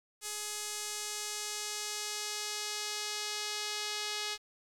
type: tone with band-pass filter sweep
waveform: sawtooth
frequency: 420 Hz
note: G#4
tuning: 19 cents sharp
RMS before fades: -38 dBFS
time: 0.21-4.38 s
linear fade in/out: 50 ms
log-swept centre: 8000 to 4500 Hz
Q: 1.3
effects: 10-bit